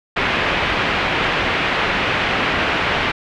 white low-pass noise, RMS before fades -19 dBFS, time 0.16-3.12 s, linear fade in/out 10 ms, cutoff 2800 Hz, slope 24 dB/octave, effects none

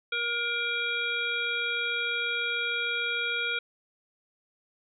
harmonic tone, 473.2 Hz, A#4, 26 cents sharp, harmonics 1 / 3 / 5 / 7 / 8, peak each -39 / -31 / -31 / -34 / -40 dBFS, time 0.12-3.59 s, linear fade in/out 5 ms, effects none

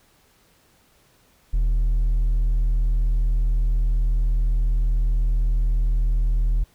sine tone with hard clipping, 40 Hz, D#1, 49 cents sharp, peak -18 dBFS, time 1.53-6.64 s, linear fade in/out 10 ms, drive 3 dB, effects pink hiss -59 dBFS RMS until 6.74 s

